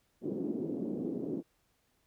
pink band-pass noise, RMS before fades -36 dBFS, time 0.21-1.43 s, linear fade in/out 50 ms, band 220 to 370 Hz, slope 24 dB/octave, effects pink hiss -74 dBFS RMS until 2.06 s

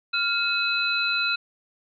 sine tone cluster, 1398 / 2568 / 3999 Hz, F6 / E7 / B7, +1 / -46 / +21 cents, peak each -26 dBFS, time 0.13-1.36 s, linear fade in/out 10 ms, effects none

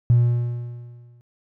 triangle tone with exponential decay, 120 Hz, B2, 49 cents flat, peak -7 dBFS, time 0.1-1.21 s, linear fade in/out 0 ms, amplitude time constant 240 ms, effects tanh soft clip ceiling -9 dBFS

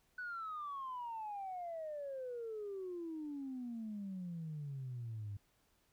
sine exponential sweep, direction down, 1501 to 99 Hz, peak -40 dBFS, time 0.18-5.37 s, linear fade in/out 5 ms, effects tanh soft clip ceiling -37 dBFS + pink hiss -75 dBFS RMS until 5.92 s

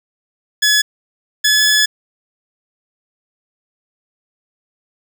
15% pulse tone pair in turn, 1700 / 1709.8 Hz, G#6 / G#6, +40 / +50 cents, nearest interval unison, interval 10 cents, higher second, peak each -4 dBFS, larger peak neither, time 0.62-0.82 / 1.44-1.86 s, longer second, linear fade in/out 10 ms, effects none

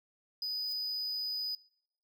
triangle tone, 4978 Hz, D#8, in tune, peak -32 dBFS, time 0.42-1.55 s, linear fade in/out 2 ms
violet noise with exponential growth, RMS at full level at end -46 dBFS, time 0.58-0.73 s, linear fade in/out 5 ms, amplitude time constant 32 ms
effects noise-tail reverb RT60 0.8 s tail -25 dB re dry

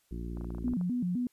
harmonic tone, 58.27 Hz, A#1, in tune, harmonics 1 / 2 / 3 / 4 / 5 / 6 / 7, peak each -37 / -46 / -42 / -46 / -47 / -47 / -56 dBFS, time 0.11-0.74 s, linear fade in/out 5 ms
clicks, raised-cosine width 1 ms, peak -34 dBFS, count 9, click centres 0.372 / 0.411 / 0.445 / 0.505 / 0.548 / 0.583 / 0.681 / 0.736 / 0.812 s
sine tone with vibrato, 209.5 Hz, G#3, 15 cents sharp, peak -28 dBFS, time 0.64-1.27 s, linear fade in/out 2 ms, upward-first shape square, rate 3.9 Hz, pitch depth 280 cents each way
effects white hiss -71 dBFS RMS until 1.32 s + resampled to 32000 Hz

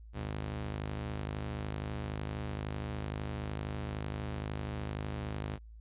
sawtooth ring-modulated tone, 103.83 Hz, G#2, in tune, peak -29 dBFS, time 0.13-5.59 s, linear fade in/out 50 ms, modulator 26.5 Hz, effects added 55 Hz sine -48 dBFS peak until 5.8 s + resampled to 8000 Hz

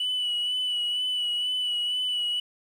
sine tone with vibrato, 2960 Hz, F#7, in tune, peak -23 dBFS, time 0-2.4 s, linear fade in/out 5 ms, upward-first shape sine, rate 2.1 Hz, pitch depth 28 cents each way, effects tanh soft clip ceiling -22 dBFS + 9-bit

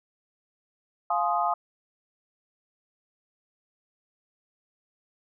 sine chord, F minor seventh, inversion none, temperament equal with one note detuned, 698.5 / 846.6 / 1046.5 / 1244.5 Hz, F5 / Ab5 / C6 / Eb6, 0 / +33 / 0 / 0 cents, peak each -27 / -28 / -31 / -28 dBFS, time 1.1-1.54 s, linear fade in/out 5 ms, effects none

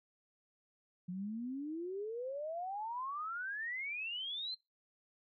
sine exponential sweep, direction up, 174.61 to 4191 Hz, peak -38 dBFS, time 1.08-4.55 s, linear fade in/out 10 ms, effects noise-tail reverb RT60 0.2 s tail -21 dB re dry

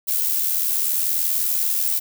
violet noise with amplitude modulation, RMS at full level -19 dBFS, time 0.07-2 s, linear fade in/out 20 ms, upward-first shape sine, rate 80.4 Hz, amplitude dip 50%, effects none

